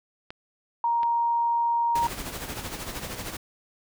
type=clicks; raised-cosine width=0.3 ms; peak=-22 dBFS; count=3; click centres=0.305 / 1.032 / 2.083 s
type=tone; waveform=sine; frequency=937 Hz; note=A#5; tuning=9 cents sharp; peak=-21 dBFS; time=0.84-2.07 s; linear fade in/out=2 ms
type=noise with tremolo; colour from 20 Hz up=pink; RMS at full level=-33 dBFS; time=1.95-3.37 s; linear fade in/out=5 ms; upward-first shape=sine; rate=13 Hz; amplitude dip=55%
effects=none